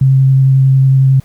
sine tone with vibrato, 133.7 Hz, C3, 38 cents sharp, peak -5 dBFS, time 0.01-1.2 s, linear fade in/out 5 ms, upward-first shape triangle, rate 11 Hz, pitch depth 12 cents each way, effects pink hiss -48 dBFS RMS until 1.24 s

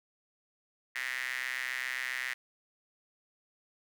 square tone with high-pass filter, 63.7 Hz, C2, 46 cents flat, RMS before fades -36 dBFS, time 0.95-2.34 s, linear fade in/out 10 ms, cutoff 1900 Hz, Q 6.5, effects none

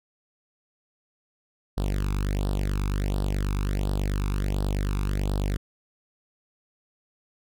sawtooth tone with flanger, 49.2 Hz, G1, 7 cents sharp, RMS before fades -26 dBFS, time 1.77-5.57 s, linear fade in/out 10 ms, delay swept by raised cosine 0.22 to 0.82 ms, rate 1.4 Hz, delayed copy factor +0.9, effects none

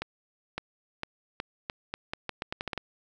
accelerating click train, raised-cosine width 0.3 ms, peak -16 dBFS, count 14, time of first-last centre 0.02-2.777 s, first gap 560 ms, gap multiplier 0.81, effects none

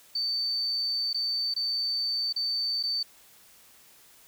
sine tone with dropouts, 4559 Hz, C#8, 48 cents sharp, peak -26 dBFS, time 0.15-3.03 s, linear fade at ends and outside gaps 5 ms, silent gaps 1.131-1.144 / 1.54-1.562 / 2.327-2.361 / 2.829-2.835 s, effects white hiss -56 dBFS RMS until 4.27 s

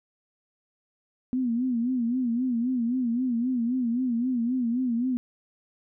sine tone with vibrato, 244.2 Hz, B3, 19 cents flat, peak -23 dBFS, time 1.33-5.17 s, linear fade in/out 0 ms, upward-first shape sine, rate 3.8 Hz, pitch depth 110 cents each way, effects none

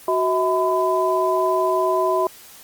sine tone cluster, 372 / 645 / 1007 Hz, F#4 / E5 / B5, +9 / -38 / +33 cents, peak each -21 dBFS, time 0.08-2.27 s, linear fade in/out 2 ms, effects white hiss -44 dBFS RMS until 2.63 s + Opus 24 kbps

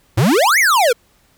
square exponential two-way sweep, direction up then down, 98 to 2306 to 442.3 Hz, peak -11 dBFS, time 0.17-0.93 s, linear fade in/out 10 ms, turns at 0.59 s, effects pink hiss -56 dBFS RMS until 1.37 s

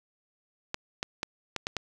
clicks, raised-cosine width 0.2 ms, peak -13 dBFS, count 6, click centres 0.744 / 1.029 / 1.231 / 1.563 / 1.669 / 1.767 s, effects none

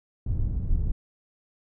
pink low-pass noise, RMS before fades -25 dBFS, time 0.26-0.92 s, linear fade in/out 5 ms, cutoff 100 Hz, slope 12 dB/octave, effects none

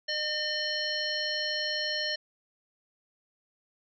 harmonic tone, 606 Hz, D#5, 46 cents flat, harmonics 1 / 3 / 5 / 7 / 9, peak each -37 / -34 / -36 / -33 / -37 dBFS, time 0.08-2.16 s, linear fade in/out 10 ms, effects none

